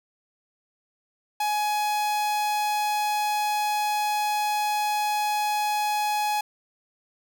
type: tone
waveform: 45% pulse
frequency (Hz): 840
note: G#5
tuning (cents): +19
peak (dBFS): -23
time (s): 1.4-6.41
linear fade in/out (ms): 5
effects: none